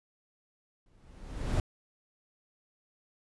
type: noise with exponential growth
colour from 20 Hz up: brown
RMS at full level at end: -26 dBFS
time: 0.86-1.6 s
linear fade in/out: 2 ms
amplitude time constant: 160 ms
effects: resampled to 24000 Hz